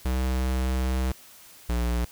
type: tone pair in turn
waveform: square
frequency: 64.3 / 59.56 Hz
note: C2 / A#1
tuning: -30 / +38 cents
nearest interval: minor second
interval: 132 cents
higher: first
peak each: -24 dBFS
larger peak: neither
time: 0.05-1.12 / 1.69-2.05 s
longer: first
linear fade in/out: 5 ms
effects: white hiss -50 dBFS RMS until 2.11 s